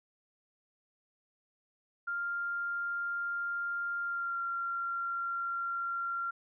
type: tone with pitch glide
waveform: sine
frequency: 1396.9 to 1378.5 Hz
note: F6 to F6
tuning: 0 to -23 cents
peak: -32 dBFS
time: 2.07-6.31 s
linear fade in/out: 10 ms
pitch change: -23 cents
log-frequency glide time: 4.02-4.4 s
effects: none